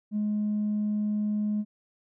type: tone with tanh clipping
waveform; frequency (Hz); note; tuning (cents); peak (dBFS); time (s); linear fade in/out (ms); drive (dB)
triangle; 210; G#3; +19; -25; 0.11-1.65; 50; 5
effects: none